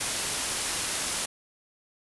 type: low-pass noise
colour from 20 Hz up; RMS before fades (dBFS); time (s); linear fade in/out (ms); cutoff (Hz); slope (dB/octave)
white; -31; 0-1.26; 10; 11000; 96
effects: none